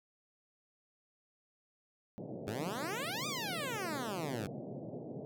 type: band-pass noise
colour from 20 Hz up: pink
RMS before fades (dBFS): -44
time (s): 2.18-5.25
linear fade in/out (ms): 0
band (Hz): 120 to 680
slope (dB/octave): 48
type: exponential two-way sweep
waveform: 10% pulse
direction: up then down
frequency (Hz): 94.5 to 1244.5 to 94.5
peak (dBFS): -29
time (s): 2.47-4.47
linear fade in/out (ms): 5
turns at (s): 3.27
effects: none